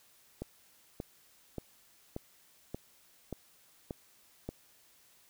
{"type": "click train", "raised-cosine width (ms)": 2, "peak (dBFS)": -24, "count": 8, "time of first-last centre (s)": [0.42, 4.49], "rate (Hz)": 1.72, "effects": ["white hiss -64 dBFS RMS until 5.29 s"]}